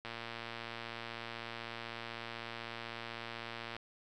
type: click train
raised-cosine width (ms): 0.3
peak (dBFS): -26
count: 432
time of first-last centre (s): 0.05-3.766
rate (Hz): 116
effects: none